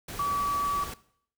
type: tone in noise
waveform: sine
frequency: 1145 Hz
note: D6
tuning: 44 cents flat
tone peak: -25 dBFS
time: 0.19-0.84 s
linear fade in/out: 5 ms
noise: pink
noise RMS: -39 dBFS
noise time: 0.08-0.94 s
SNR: +11 dB
effects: noise-tail reverb RT60 0.6 s tail -18 dB re dry